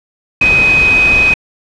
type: tone in noise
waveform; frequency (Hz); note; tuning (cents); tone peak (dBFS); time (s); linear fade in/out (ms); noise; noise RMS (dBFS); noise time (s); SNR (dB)
sine; 2516; D#7; +19; -6; 0.41-1.34; 5; pink; -18; 0.41-1.34; +9
effects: low-pass 4000 Hz 12 dB/octave